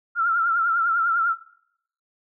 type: tone with vibrato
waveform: sine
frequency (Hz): 1366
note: F6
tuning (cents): -39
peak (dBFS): -18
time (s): 0.15-1.36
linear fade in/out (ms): 50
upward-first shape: triangle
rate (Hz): 10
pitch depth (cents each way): 85
effects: noise-tail reverb RT60 0.7 s tail -20 dB re dry